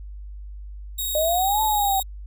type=tone; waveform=5% pulse; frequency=3774 Hz; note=A#7; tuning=21 cents sharp; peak=-17 dBFS; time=0.98-2.03 s; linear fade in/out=10 ms
type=exponential two-way sweep; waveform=sine; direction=up then down; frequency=600 to 880 to 764 Hz; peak=-19 dBFS; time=1.15-2 s; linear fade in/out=2 ms; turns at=1.62 s
effects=added 50 Hz sine -34 dBFS peak until 2.26 s